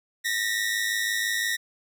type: tone pair together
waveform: sawtooth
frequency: 1829.1 / 1935 Hz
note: A#6 / B6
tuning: -33 / -36 cents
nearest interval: minor second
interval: 97 cents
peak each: -24 dBFS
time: 0.24-1.57 s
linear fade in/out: 20 ms
effects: none